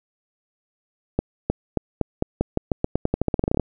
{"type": "accelerating click train", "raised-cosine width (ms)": 2, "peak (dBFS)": -6, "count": 22, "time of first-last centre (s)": [1.19, 3.597], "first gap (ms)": 310, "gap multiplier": 0.88, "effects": []}